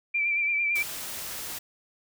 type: tone with vibrato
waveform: sine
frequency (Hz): 2349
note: D7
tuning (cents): 0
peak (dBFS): -23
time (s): 0.14-0.83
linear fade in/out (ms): 10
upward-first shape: sine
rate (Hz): 8.9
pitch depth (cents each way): 37
type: noise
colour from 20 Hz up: white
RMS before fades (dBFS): -36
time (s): 0.75-1.59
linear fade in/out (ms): 10
effects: none